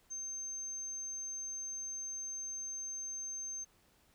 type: tone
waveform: sine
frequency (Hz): 6300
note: G8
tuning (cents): +8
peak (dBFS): -39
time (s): 0.1-3.65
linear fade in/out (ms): 20
effects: pink hiss -69 dBFS RMS until 4.14 s